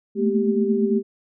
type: tone cluster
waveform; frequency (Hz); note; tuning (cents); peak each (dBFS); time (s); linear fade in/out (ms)
sine; 214.5 / 223.3 / 237.7 / 392.5; A3 / A3 / A#3 / G4; -44 / +26 / +34 / +2; -22 / -24 / -27 / -21; 0.15-1.03; 50
effects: none